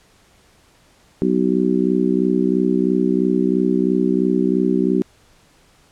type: harmonic tone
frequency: 63 Hz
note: B1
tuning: 35 cents sharp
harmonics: 3 / 4 / 5 / 6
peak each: -20 / -20 / -20 / -20 dBFS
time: 1.22-5.02 s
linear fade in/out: 0 ms
effects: pink hiss -54 dBFS RMS until 5.91 s + low-pass 10000 Hz 12 dB/octave